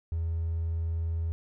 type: tone with hard clipping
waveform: triangle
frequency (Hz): 82.41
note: E2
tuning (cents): 0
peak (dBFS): -28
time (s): 0.12-1.32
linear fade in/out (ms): 0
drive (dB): 4
effects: none